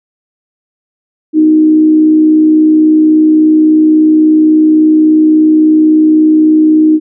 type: tone with frequency modulation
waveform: sine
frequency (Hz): 311.1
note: D#4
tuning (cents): 0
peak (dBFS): -3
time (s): 1.33-7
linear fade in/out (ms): 50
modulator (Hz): 63.6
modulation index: 0.25
effects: none